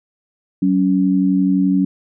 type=tone pair together; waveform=sine; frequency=188.33 / 280 Hz; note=F#3 / C#4; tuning=+31 / +18 cents; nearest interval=perfect fifth; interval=687 cents; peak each=-15 dBFS; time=0.62-1.85 s; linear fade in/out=5 ms; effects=none